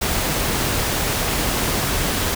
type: noise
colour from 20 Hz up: pink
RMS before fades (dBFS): -21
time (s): 0.01-2.35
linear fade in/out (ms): 10
effects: none